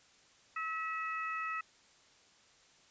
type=harmonic tone; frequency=646 Hz; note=E5; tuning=35 cents flat; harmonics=2 / 3 / 4; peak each=-37 / -41 / -43 dBFS; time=0.56-1.61 s; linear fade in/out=5 ms; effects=white hiss -64 dBFS RMS until 2.9 s + resampled to 16000 Hz